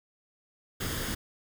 pink noise with comb filter, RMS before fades -33 dBFS, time 0.8-1.15 s, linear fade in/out 10 ms, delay 0.6 ms, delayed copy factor +0.5, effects none

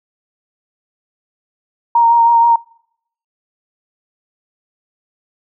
sine tone with vibrato, 932.3 Hz, A#5, in tune, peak -7 dBFS, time 1.95-2.56 s, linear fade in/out 5 ms, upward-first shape sine, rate 6.3 Hz, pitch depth 18 cents each way, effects noise-tail reverb RT60 0.7 s tail -25 dB re dry

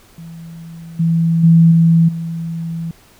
sine tone with level steps, 165.6 Hz, E3, 8 cents sharp, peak -30 / -11 / -5 / -7 / -20 dBFS, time 0.18-2.91 s, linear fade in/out 2 ms, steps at 0.99 / 1.43 / 1.71 / 2.08 s, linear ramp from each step 10 ms, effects pink hiss -48 dBFS RMS until 3.19 s

